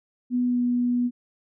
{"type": "tone with pitch glide", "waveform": "sine", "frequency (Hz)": [246.9, 244.2], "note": ["B3", "B3"], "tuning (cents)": [0, -19], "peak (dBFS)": -20, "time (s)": [0.3, 1.11], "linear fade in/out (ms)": 50, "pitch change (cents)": -19, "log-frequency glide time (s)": [0.45, 0.61], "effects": []}